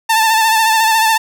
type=tone with vibrato; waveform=sawtooth; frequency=888 Hz; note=A5; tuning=16 cents sharp; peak=-6 dBFS; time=0.09-1.18 s; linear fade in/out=10 ms; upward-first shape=sine; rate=14 Hz; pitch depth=39 cents each way; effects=none